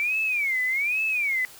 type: tone with vibrato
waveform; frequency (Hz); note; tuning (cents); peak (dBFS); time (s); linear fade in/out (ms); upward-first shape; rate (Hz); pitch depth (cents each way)
sine; 2289; D7; -45; -22; 0-1.45; 0; sine; 1.2; 230
effects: white hiss -47 dBFS RMS until 1.59 s